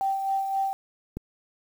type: tone with tremolo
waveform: sine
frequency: 779 Hz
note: G5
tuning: 11 cents flat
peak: -22 dBFS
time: 0.01-0.73 s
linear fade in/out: 0 ms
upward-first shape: sine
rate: 3.8 Hz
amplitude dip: 45%
type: click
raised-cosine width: 3 ms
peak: -19 dBFS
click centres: 1.17 s
effects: 8-bit